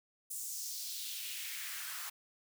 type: noise with high-pass filter sweep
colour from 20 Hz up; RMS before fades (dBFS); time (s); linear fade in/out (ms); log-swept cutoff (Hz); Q
white; -42; 0.3-2.1; 10; 8300 to 1100; 2.1
effects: none